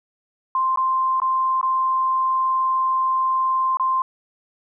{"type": "tone with dropouts", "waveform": "sine", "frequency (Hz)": 1046.5, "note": "C6", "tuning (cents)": 0, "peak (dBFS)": -17, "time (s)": [0.55, 4.02], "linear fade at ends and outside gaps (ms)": 2, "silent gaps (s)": [[0.76, 0.773], [1.201, 1.218], [1.613, 1.629], [3.771, 3.797]], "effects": []}